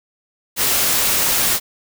white noise, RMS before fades -17 dBFS, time 0.56-1.6 s, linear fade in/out 50 ms, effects none

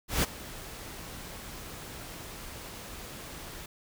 pink noise with ADSR envelope, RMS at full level -25 dBFS, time 0.08-3.66 s, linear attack 150 ms, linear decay 23 ms, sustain -18 dB, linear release 4 ms, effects none

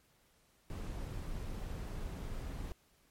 brown noise, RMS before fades -41 dBFS, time 0.7-2.72 s, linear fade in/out 0 ms, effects pink hiss -70 dBFS RMS until 3.1 s + MP3 64 kbps

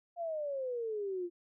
sine exponential sweep, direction down, 702 to 342 Hz, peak -34 dBFS, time 0.16-1.3 s, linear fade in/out 50 ms, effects none

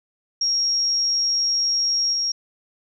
sine tone with level steps, 5588 Hz, F8, in tune, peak -18 / -20 dBFS, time 0.41-2.32 s, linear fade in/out 5 ms, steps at 2.12 s, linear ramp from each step 20 ms, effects none

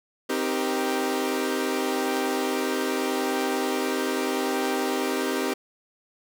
sawtooth chord, C minor seventh, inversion none, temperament equal with one note detuned, 261.6 / 311.1 / 392 / 472.1 Hz, C4 / Eb4 / G4 / Bb4, 0 / 0 / 0 / +22 cents, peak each -25 / -27 / -24 / -29 dBFS, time 0.29-5.54 s, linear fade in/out 10 ms, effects none

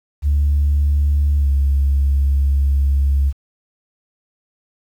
sine tone with pitch glide, 72.3 to 69.31 Hz, D2 to C#2, -27 to 0 cents, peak -11 dBFS, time 0.22-3.33 s, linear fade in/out 50 ms, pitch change -73 cents, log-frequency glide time 1.38-1.48 s, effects tanh soft clip ceiling -9 dBFS + 8-bit

